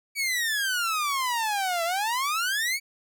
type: exponential two-way sweep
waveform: sawtooth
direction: down then up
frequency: 2291 to 659.3 to 2291 Hz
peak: -21 dBFS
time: 0.15-2.8 s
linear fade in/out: 50 ms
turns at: 1.84 s
effects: none